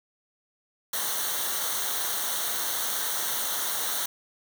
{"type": "noise with comb filter", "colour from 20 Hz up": "white", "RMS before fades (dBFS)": -29, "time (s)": [0.93, 4.06], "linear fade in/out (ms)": 5, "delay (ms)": 0.4, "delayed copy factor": -0.75, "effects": []}